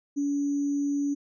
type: tone with sample-and-hold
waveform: sine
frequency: 285 Hz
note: C#4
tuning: 48 cents sharp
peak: -24 dBFS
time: 0.16-1.15 s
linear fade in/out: 20 ms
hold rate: 6300 Hz
effects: resampled to 16000 Hz